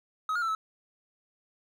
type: tone with pitch steps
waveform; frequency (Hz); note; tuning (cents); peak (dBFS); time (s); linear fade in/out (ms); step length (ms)
triangle; 1271 / 1421 / 1335 / 1301; D#6 / F6 / E6 / E6; +36 / +30 / +22 / -23; -25; 0.29-0.55; 2; 65
effects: none